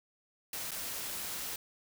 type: noise with dropouts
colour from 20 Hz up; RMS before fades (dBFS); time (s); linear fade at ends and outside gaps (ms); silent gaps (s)
white; -39; 0.53-1.56; 2; 0.709-0.716
effects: none